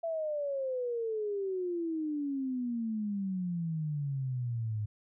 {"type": "exponential sweep", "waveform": "sine", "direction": "down", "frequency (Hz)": [672, 104], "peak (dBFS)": -31, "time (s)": [0.03, 4.86], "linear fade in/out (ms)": 10, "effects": []}